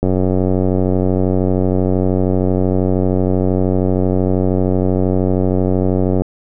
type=click train; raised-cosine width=2 ms; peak=-3 dBFS; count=576; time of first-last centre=0.03-6.219 s; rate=92.9 Hz; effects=none